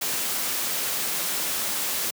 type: noise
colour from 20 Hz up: white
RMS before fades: -27 dBFS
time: 0.01-2.11 s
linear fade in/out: 10 ms
effects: high-pass 150 Hz 12 dB/octave